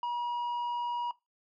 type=tone with tanh clipping; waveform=sine; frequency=960 Hz; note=B5; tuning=49 cents flat; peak=-31 dBFS; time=0.03-1.11 s; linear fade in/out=2 ms; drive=5 dB; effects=noise-tail reverb RT60 0.2 s tail -19 dB re dry